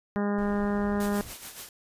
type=harmonic tone; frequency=204 Hz; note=G#3; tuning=31 cents flat; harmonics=1 / 2 / 3 / 4 / 5 / 6 / 7 / 8 / 9; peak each=-26 / -32 / -36 / -38 / -40 / -42 / -43 / -44 / -45 dBFS; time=0.16-1.21 s; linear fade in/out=0 ms
type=noise; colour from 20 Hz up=brown; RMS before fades=-42 dBFS; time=0.38-1.33 s; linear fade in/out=5 ms
type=noise with tremolo; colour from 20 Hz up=white; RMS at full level=-39 dBFS; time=1-1.69 s; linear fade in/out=2 ms; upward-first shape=sine; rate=7 Hz; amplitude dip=60%
effects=resampled to 32000 Hz